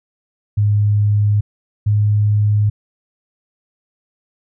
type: tone pair in turn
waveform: sine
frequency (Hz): 103.83 / 104.61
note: G#2 / G#2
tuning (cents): 0 / +13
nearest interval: unison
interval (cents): 13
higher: second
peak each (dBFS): -11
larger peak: neither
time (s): 0.57-1.41 / 1.86-2.7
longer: neither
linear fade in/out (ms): 10
effects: none